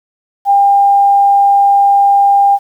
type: tone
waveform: sine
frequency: 800 Hz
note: G5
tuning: 35 cents sharp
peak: -5 dBFS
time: 0.45-2.59 s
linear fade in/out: 50 ms
effects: 7-bit